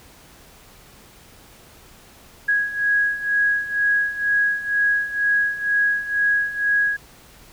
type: beating tone pair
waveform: sine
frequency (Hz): 1656 / 1658.1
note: G#6 / G#6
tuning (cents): -5 / -3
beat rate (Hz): 2.1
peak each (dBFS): -23 / -19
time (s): 2.48-6.97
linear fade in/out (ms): 10
effects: pink hiss -48 dBFS RMS until 7.52 s